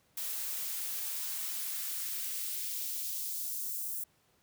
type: noise with high-pass filter sweep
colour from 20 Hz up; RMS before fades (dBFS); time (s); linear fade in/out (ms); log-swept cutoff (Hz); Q
blue; -37; 0.17-4.04; 5; 210 to 9000; 0.8
effects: pink hiss -70 dBFS RMS until 4.42 s + high-pass 60 Hz 12 dB/octave